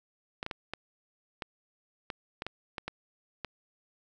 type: clicks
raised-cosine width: 0.3 ms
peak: -19 dBFS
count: 11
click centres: 0.429 / 0.464 / 0.512 / 0.736 / 1.422 / 2.102 / 2.421 / 2.466 / 2.782 / 2.88 / 3.447 s
effects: none